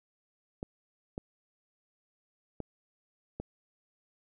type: clicks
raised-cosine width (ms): 2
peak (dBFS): -23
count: 4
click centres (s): 0.629 / 1.179 / 2.603 / 3.4
effects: none